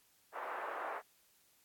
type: band-pass noise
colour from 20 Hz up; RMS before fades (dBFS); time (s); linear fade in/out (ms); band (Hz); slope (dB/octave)
white; -42; 0.32-1.02; 50; 490 to 1400; 24
effects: white hiss -70 dBFS RMS until 1.64 s + AAC 64 kbps